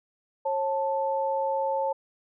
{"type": "tone pair together", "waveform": "sine", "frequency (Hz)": [543.1, 880], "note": ["C#5", "A5"], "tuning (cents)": [-36, 0], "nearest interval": "minor sixth", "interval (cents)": 836, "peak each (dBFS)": -27, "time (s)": [0.45, 1.93], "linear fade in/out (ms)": 10, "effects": []}